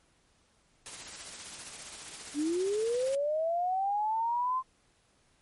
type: noise with tremolo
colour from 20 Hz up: white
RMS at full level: -42 dBFS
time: 0.86-3.15 s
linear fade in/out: 0 ms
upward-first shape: sine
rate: 15 Hz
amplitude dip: 35%
type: linear sweep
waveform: sine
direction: up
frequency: 280 to 1050 Hz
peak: -27 dBFS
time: 2.34-4.63 s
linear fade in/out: 50 ms
effects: pink hiss -68 dBFS RMS until 5.41 s + MP3 48 kbps